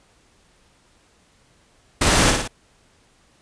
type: noise with echo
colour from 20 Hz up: pink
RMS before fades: -17 dBFS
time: 2.01-2.31 s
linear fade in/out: 5 ms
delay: 56 ms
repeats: 3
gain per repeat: -4 dB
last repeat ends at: 2.478 s
effects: pink hiss -58 dBFS RMS until 3.41 s + resampled to 22050 Hz